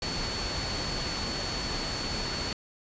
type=tone in noise; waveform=sine; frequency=4435 Hz; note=C#8; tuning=in tune; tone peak=-35 dBFS; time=0.02-2.53 s; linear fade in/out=2 ms; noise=pink; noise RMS=-33 dBFS; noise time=0.02-2.53 s; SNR=-5 dB; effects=resampled to 16000 Hz